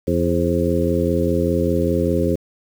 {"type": "harmonic tone with a mistuned harmonic", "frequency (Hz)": 85, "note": "F2", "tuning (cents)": -46, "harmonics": [1, 2, 3, 4, 5, 6], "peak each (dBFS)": [-23, -23, -23, -23, -23, -23], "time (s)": [0.07, 2.36], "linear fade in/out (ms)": 10, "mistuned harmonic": 6, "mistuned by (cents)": 57, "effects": ["7-bit"]}